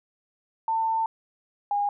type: tone pair in turn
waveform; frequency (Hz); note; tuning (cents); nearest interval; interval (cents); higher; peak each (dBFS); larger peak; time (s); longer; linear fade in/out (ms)
sine; 896 / 815.6; A5 / G#5; +31 / -32; major second; 163; first; -22; neither; 0.68-1.06 / 1.71-1.89; first; 2
effects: none

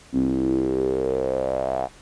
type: tone with band-pass filter sweep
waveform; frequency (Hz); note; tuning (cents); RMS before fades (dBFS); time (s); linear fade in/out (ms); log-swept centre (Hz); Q
sawtooth; 65.41; C2; 0; -23; 0.12-1.89; 50; 260 to 720; 7.5
effects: pink hiss -49 dBFS RMS until 2.01 s + resampled to 22050 Hz

